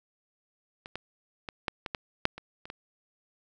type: clicks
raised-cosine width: 0.3 ms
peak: -25 / -19 / -20 / -12 / -18 / -15 / -6 / -25 / -27 / -22 dBFS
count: 10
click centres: 0.859 / 0.956 / 1.488 / 1.682 / 1.862 / 1.948 / 2.254 / 2.38 / 2.655 / 2.701 s
effects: none